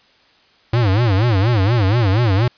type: tone with vibrato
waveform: square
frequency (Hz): 107.3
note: A2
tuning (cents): -43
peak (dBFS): -13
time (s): 0.73-2.48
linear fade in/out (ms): 5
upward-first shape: sine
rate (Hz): 4.2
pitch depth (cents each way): 240
effects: white hiss -53 dBFS RMS until 2.57 s + resampled to 11025 Hz